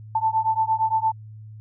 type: beating tone pair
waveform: sine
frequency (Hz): 880 / 888.7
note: A5 / A5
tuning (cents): 0 / +17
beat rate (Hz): 8.7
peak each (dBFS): -22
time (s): 0.15-1.12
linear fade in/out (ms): 5
effects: added 108 Hz sine -38 dBFS peak until 1.6 s